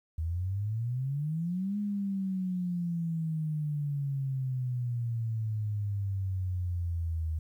sine exponential two-way sweep, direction up then down, 78.4 to 207.7 to 78.4 Hz, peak -29 dBFS, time 0.18-7.39 s, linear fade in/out 5 ms, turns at 1.78 s, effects 11-bit

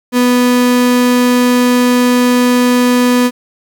35% pulse tone, 246.9 Hz, B3, in tune, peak -6 dBFS, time 0.12-3.31 s, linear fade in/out 50 ms, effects 7-bit

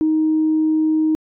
sine tone, 313.1 Hz, D#4, 11 cents sharp, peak -13 dBFS, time 0.01-1.15 s, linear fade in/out 0 ms, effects tanh soft clip ceiling -9 dBFS

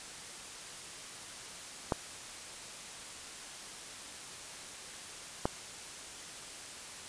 clicks, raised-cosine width 1 ms, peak -14 dBFS, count 2, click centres 1.922 / 5.455 s, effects white hiss -46 dBFS RMS until 7.08 s + resampled to 22050 Hz

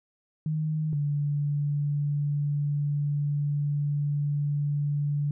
sine tone pair in turn, 155.1 / 145.28 Hz, D#3 / D3, -5 / -18 cents, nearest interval minor second, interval 113 cents, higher first, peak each -25 / -24 dBFS, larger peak second, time 0.46-0.93 / 0.93-5.31 s, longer second, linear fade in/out 2 ms, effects none

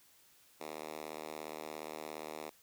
5% pulse tone with high-pass filter, 77.2 Hz, D#2, 13 cents flat, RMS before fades -45 dBFS, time 0.6-2.5 s, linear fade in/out 10 ms, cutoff 360 Hz, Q 1, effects white hiss -65 dBFS RMS until 2.62 s

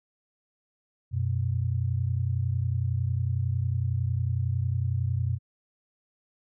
sine tone pair together, 92.5 / 123.47 Hz, F#2 / B2, 0 / 0 cents, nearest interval perfect fourth, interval 500 cents, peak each -27 dBFS, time 1.11-5.39 s, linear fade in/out 50 ms, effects none

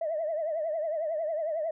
sine tone with vibrato, 634 Hz, D#5, 32 cents sharp, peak -27 dBFS, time 0.01-1.71 s, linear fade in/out 5 ms, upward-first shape triangle, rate 11 Hz, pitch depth 130 cents each way, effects tanh soft clip ceiling -23 dBFS

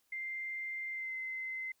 sine tone with pitch glide, 2093 to 2061 Hz, C7 to C7, 0 to -27 cents, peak -37 dBFS, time 0.12-1.72 s, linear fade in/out 5 ms, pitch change -27 cents, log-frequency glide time 0.9-1.15 s, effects white hiss -75 dBFS RMS until 1.8 s

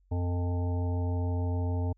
harmonic tone with a mistuned harmonic, 88.7 Hz, F2, 27 cents sharp, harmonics 1 / 3 / 5 / 7 / 9 / 10, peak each -27 / -37 / -41 / -44 / -46 / -47 dBFS, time 0.11-1.93 s, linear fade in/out 10 ms, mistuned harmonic 3, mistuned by -43 cents, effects added 46 Hz sine -62 dBFS peak until 1.97 s

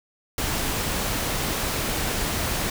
pink noise, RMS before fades -26 dBFS, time 0.38-2.7 s, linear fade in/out 2 ms, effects none

